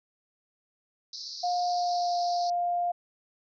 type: band-pass noise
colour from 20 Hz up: white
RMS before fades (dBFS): -40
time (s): 1.13-2.5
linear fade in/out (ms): 2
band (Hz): 4100 to 5600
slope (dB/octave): 96
type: tone with pitch glide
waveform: sine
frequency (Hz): 711 to 702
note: F5 to F5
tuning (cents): +31 to +9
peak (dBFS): -25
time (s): 1.43-2.92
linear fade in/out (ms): 10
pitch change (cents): -22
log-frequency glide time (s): 1.63-2.17
effects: none